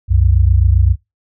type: tone pair together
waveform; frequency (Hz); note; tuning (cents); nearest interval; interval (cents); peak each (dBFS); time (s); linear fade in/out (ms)
sine; 64.6 / 92.25; C2 / F#2; -21 / -5; tritone; 616; -11; 0.08-0.96; 50
effects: noise-tail reverb RT60 0.2 s tail -19 dB re dry